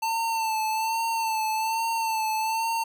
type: tone with vibrato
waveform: square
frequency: 892 Hz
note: A5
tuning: 23 cents sharp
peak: -25 dBFS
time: 0.02-2.84 s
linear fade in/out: 10 ms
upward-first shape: sine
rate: 1.2 Hz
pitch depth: 40 cents each way
effects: none